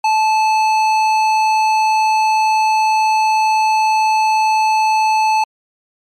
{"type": "tone with tanh clipping", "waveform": "sine", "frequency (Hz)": 871, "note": "A5", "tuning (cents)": -18, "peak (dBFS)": -13, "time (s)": [0.04, 5.44], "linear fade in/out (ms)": 5, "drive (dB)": 14, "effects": ["MP3 64 kbps"]}